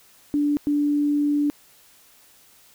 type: tone bursts at uneven times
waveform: sine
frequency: 291.8 Hz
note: D4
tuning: 11 cents flat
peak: -18 dBFS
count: 2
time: 0.34-0.57 / 0.67-1.5 s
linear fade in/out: 0 ms
effects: white hiss -54 dBFS RMS until 2.74 s